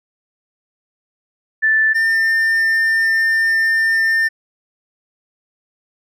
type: tone pair in turn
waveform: sine / triangle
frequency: 1760 / 1801.1 Hz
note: A6 / A6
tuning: 0 / +40 cents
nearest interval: unison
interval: 40 cents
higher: second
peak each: -11 dBFS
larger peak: neither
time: 1.62-1.94 / 1.94-4.29 s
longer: second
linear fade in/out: 20 ms
effects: none